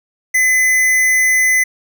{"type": "tone", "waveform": "square", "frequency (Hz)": 2025, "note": "B6", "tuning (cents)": 43, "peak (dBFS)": -11, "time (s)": [0.34, 1.64], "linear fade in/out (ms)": 10, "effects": []}